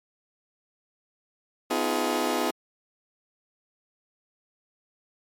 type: chord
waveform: 20% pulse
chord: F half-diminished seventh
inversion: second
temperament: just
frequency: 251.4 / 314.3 / 349.2 / 419.1 Hz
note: Cb4 / Eb4 / F4 / Ab4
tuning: +31 / +18 / 0 / +16 cents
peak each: -25 dBFS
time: 1.7-2.51 s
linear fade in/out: 10 ms
effects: MP3 64 kbps